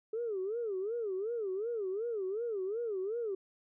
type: tone with vibrato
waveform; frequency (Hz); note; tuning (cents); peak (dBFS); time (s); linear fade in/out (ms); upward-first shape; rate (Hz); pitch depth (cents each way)
sine; 421.7; G#4; +26; -32; 0.13-3.35; 5; sine; 2.7; 220
effects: tanh soft clip ceiling -28 dBFS